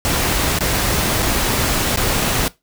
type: noise with dropouts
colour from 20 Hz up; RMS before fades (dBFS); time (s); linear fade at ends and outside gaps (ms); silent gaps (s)
pink; -18; 0.05-2.48; 0; 0.587-0.607 / 1.223-1.227 / 1.96-1.973
effects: noise-tail reverb RT60 0.2 s tail -19 dB re dry